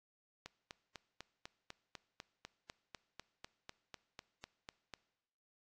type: click train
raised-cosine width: 0.2 ms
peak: -29 dBFS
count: 19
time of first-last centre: 0.46-4.938 s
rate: 4.02 Hz
effects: noise-tail reverb RT60 1.0 s tail -20 dB re dry + AAC 64 kbps